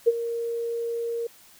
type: tone with ADSR envelope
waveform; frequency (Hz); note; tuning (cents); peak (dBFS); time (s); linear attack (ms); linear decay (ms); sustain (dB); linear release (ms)
sine; 466.2; A#4; 0; -12; 0.06-1.27; 20; 34; -14; 5
effects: white hiss -53 dBFS RMS until 1.59 s